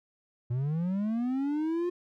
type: linear sweep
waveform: triangle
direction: up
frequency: 116.54 to 358.2 Hz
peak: -25 dBFS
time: 0.5-1.9 s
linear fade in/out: 10 ms
effects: none